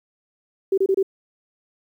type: tone bursts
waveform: sine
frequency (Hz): 386.1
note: G4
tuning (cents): -26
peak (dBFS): -15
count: 4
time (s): 0.72-1.029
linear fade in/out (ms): 5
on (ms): 57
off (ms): 27
effects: 9-bit